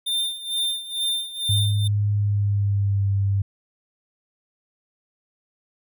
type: tone with tremolo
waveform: square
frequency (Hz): 3603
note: A7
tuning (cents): +40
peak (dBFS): -21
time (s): 0.06-1.88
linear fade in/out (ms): 10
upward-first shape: sine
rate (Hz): 2.2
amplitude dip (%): 80
type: tone with pitch glide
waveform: sine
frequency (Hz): 103.1 to 98.9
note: G#2 to G2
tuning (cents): -12 to +16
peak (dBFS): -18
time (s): 1.49-3.42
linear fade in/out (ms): 5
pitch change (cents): -72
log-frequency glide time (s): 2.12-3.09
effects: none